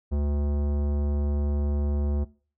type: tone with tanh clipping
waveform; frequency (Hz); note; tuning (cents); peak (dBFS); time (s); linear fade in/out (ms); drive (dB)
sine; 72.4; D2; -24; -25; 0.11-2.25; 20; 17
effects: noise-tail reverb RT60 0.4 s tail -20 dB re dry